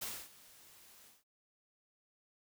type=noise with ADSR envelope; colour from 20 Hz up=white; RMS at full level=-40 dBFS; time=0.01-1.24 s; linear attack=13 ms; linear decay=260 ms; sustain=-20 dB; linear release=180 ms; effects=none